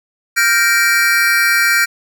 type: chord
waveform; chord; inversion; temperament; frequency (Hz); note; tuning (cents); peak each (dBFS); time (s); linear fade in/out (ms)
square; G minor seventh; third; equal with one note detuned; 1396.9 / 1568 / 1864.7 / 2328; F6 / G6 / Bb6 / D7; 0 / 0 / 0 / -16; -17; 0.36-1.86; 20
effects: none